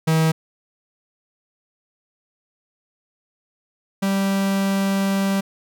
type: tone pair in turn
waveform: 45% pulse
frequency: 160 / 195.5 Hz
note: D#3 / G3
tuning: +49 / -4 cents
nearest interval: minor third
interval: 347 cents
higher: second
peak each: -15 / -18 dBFS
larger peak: first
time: 0.07-0.32 / 4.02-5.41 s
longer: second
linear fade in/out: 10 ms
effects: none